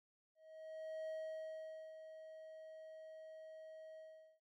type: tone with ADSR envelope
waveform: triangle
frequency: 634 Hz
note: D#5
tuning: 32 cents sharp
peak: -40 dBFS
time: 0.35-4.4 s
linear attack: 730 ms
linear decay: 850 ms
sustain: -10 dB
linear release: 420 ms
effects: none